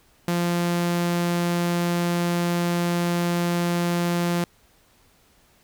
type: tone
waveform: sawtooth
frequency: 173.3 Hz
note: F3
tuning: 13 cents flat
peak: -17 dBFS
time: 0.28-4.44 s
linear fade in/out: 2 ms
effects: pink hiss -59 dBFS RMS until 5.63 s